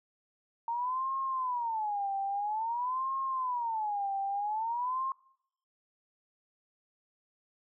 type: tone with vibrato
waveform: sine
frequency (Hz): 918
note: A#5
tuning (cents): -27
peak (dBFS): -30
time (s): 0.68-5.12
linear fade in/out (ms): 2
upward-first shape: sine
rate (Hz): 0.5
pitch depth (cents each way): 270
effects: noise-tail reverb RT60 0.7 s tail -23 dB re dry